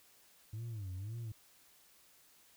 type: tone with vibrato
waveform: sine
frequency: 103.83 Hz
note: G#2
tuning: in tune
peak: -37 dBFS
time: 0.53-1.32 s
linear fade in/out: 5 ms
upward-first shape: sine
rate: 1.9 Hz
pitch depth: 220 cents each way
effects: tanh soft clip ceiling -39 dBFS + white hiss -65 dBFS RMS until 2.56 s